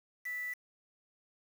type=tone with quantisation; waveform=sine; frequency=1974 Hz; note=B6; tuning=1 cent flat; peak=-36 dBFS; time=0.25-0.54 s; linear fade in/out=10 ms; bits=8; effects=none